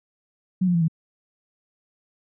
sine tone with pitch steps, 185 / 176.65 / 168.67 / 161.05 Hz, F#3 / F3 / E3 / E3, 0 / +20 / +40 / -40 cents, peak -17 dBFS, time 0.61-0.882 s, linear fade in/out 10 ms, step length 68 ms, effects none

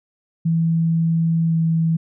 sine tone with pitch glide, 164.6 to 163.27 Hz, E3 to E3, -2 to -16 cents, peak -15 dBFS, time 0.45-1.97 s, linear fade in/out 10 ms, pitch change -14 cents, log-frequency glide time 1.47-1.55 s, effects none

